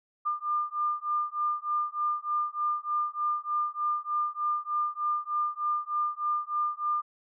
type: beating tone pair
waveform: sine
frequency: 1200 / 1203.3 Hz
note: D6 / D6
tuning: +37 / +42 cents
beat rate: 3.3 Hz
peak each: -30 dBFS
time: 0.25-7.02 s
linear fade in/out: 20 ms
effects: none

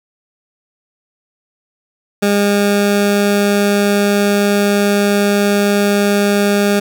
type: tone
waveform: 20% pulse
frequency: 203.2 Hz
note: G#3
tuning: 38 cents flat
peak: -6 dBFS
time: 2.22-6.8 s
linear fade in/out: 10 ms
effects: none

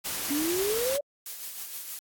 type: noise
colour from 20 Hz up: white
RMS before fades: -32 dBFS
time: 0.04-0.98 s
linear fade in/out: 20 ms
type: exponential sweep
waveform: sine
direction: up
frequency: 277.2 to 587.3 Hz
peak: -26 dBFS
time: 0.3-1.01 s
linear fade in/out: 10 ms
type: noise with tremolo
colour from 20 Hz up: blue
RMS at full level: -36 dBFS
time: 1.26-1.99 s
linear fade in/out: 2 ms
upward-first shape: sine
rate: 6.4 Hz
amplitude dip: 40%
effects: AAC 64 kbps

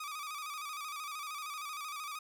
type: tone with vibrato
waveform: sawtooth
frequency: 1200 Hz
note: D6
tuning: 37 cents sharp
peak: -36 dBFS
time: 0-2.19 s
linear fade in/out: 5 ms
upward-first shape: square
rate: 13 Hz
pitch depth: 66 cents each way
effects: none

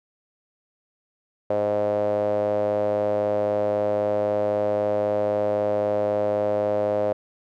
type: tone with band-pass filter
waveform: sawtooth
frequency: 103.83 Hz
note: G#2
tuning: in tune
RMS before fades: -23 dBFS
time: 1.5-7.13 s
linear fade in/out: 5 ms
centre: 570 Hz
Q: 8.8
effects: none

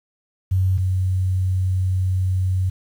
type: tone pair in turn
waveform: sine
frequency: 93.6 / 93.1 Hz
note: F#2 / F#2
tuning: +20 / +11 cents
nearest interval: unison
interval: 9 cents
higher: first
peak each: -15 / -17 dBFS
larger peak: first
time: 0.51-0.78 / 0.78-2.7 s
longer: second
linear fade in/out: 10 ms
effects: 8-bit

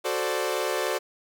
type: chord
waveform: sawtooth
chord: D dominant seventh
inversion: first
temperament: equal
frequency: 370 / 440 / 523.3 / 587.3 Hz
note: F#4 / A4 / C5 / D5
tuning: 0 / 0 / 0 / 0 cents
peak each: -27 dBFS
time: 0.04-0.99 s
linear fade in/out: 20 ms
effects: none

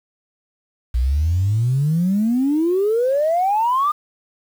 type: exponential sweep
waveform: sine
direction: up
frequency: 58 to 1229 Hz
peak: -14 dBFS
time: 0.94-3.92 s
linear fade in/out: 10 ms
effects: tanh soft clip ceiling -10 dBFS + 7-bit

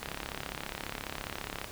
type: click train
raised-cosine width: 0.3 ms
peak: -19 dBFS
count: 57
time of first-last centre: 0.03-1.644 s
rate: 34.7 Hz
effects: pink hiss -45 dBFS RMS until 1.71 s

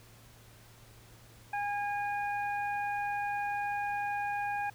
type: harmonic tone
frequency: 817 Hz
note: G#5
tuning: 29 cents flat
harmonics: 1 / 2 / 3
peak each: -32 / -38 / -42 dBFS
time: 1.53-4.7 s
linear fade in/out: 5 ms
effects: added 114 Hz sine -57 dBFS peak until 4.74 s + pink hiss -58 dBFS RMS until 4.74 s

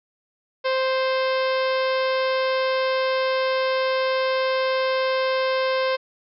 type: harmonic tone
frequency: 523.3 Hz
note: C5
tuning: in tune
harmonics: 1 / 2 / 3 / 4 / 5 / 6 / 7 / 8 / 9 / 10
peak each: -21 / -27 / -31 / -33 / -35 / -37 / -38 / -39 / -40 / -41 dBFS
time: 0.64-5.97 s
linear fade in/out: 20 ms
effects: none

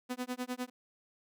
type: tone with tremolo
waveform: sawtooth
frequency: 250 Hz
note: B3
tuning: 21 cents sharp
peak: -29 dBFS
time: 0.09-0.7 s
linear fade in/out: 20 ms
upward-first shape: sine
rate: 9.9 Hz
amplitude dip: 100%
effects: none

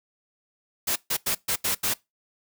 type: noise bursts at uneven times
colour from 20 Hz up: white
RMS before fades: -25 dBFS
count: 6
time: 0.87-0.96 / 1.1-1.17 / 1.26-1.35 / 1.48-1.56 / 1.64-1.75 / 1.83-1.94 s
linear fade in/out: 10 ms
effects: noise-tail reverb RT60 0.2 s tail -22 dB re dry

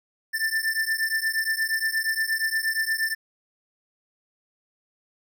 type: beating tone pair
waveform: square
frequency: 1773 / 1781.5 Hz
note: A6 / A6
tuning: +13 / +21 cents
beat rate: 8.5 Hz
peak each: -27 / -27 dBFS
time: 0.33-3.15 s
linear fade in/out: 20 ms
effects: none

